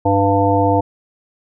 harmonic tone, 99.1 Hz, G2, 19 cents sharp, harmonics 1 / 3 / 5 / 7 / 9, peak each -18 / -18 / -18 / -18 / -18 dBFS, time 0.05-0.81 s, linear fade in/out 10 ms, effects none

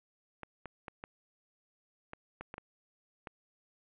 clicks, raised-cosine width 0.5 ms, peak -27 dBFS, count 9, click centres 0.433 / 0.657 / 0.882 / 1.039 / 2.134 / 2.41 / 2.541 / 2.581 / 3.272 s, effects resampled to 8000 Hz + 10-bit

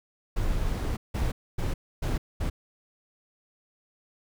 brown noise bursts at uneven times, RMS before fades -27 dBFS, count 5, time 0.36-0.97 / 1.14-1.32 / 1.58-1.74 / 2.02-2.18 / 2.4-2.5 s, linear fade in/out 10 ms, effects none

